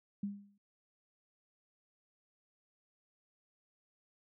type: tone with exponential decay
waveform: sine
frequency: 201.6 Hz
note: G3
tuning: 49 cents sharp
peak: -32 dBFS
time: 0.23-0.58 s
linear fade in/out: 5 ms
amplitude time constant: 74 ms
effects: none